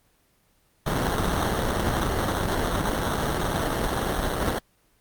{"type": "noise with sample-and-hold", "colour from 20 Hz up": "pink", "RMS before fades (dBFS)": -25, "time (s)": [0.86, 4.59], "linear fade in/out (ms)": 5, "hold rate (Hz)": 2450, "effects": ["pink hiss -64 dBFS RMS until 5 s", "Opus 24 kbps"]}